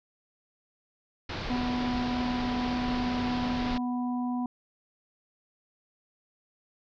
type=low-pass noise; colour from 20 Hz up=pink; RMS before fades=-35 dBFS; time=1.29-3.78 s; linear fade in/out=5 ms; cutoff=5000 Hz; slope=48 dB/octave
type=harmonic tone; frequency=246.9 Hz; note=B3; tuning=in tune; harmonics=1 / 3 / 4; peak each=-28 / -38 / -40 dBFS; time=1.5-4.46 s; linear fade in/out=2 ms
effects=none